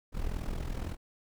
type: noise with amplitude modulation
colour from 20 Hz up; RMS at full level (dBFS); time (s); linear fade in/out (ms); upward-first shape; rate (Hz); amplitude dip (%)
brown; -31; 0.12-0.97; 50; sine; 41.6; 75
effects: none